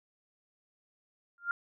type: tone with exponential growth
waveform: sine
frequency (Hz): 1396.9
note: F6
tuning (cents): 0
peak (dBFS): -24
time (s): 1.38-1.51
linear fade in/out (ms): 1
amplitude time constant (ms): 27
effects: none